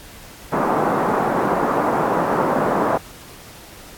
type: band-pass noise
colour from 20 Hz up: white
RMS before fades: -19 dBFS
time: 0.52-2.98 s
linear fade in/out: 10 ms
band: 150 to 1100 Hz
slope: 24 dB/octave
effects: pink hiss -41 dBFS RMS until 3.97 s + AAC 64 kbps